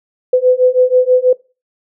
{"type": "beating tone pair", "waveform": "sine", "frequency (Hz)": [502, 508.2], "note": ["B4", "B4"], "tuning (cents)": [28, 49], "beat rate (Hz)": 6.2, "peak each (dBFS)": -11, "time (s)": [0.33, 1.33], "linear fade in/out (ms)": 5, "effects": ["noise-tail reverb RT60 0.3 s tail -21 dB re dry"]}